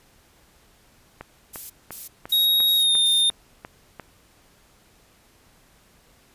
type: click train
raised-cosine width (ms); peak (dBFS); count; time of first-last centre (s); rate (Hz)
0.5; -20; 9; 1.21-3.997; 2.87
type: noise bursts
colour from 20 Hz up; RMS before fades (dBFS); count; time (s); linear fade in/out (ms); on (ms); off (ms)
violet; -34; 5; 1.53-3.22; 10; 170; 210
type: tone with pitch glide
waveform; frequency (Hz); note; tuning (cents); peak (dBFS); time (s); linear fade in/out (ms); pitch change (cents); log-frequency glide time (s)
square; 3778 to 3639; A#7 to A#7; +22 to -42; -17; 2.32-3.3; 5; -64; 2.76-2.95
effects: pink hiss -57 dBFS RMS until 6.34 s + resampled to 32000 Hz